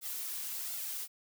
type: noise with flanger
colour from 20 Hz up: blue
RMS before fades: -39 dBFS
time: 0.01-1.08 s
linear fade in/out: 50 ms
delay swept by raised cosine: 1.4 to 4.2 ms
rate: 1.4 Hz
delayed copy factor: +0.6
effects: none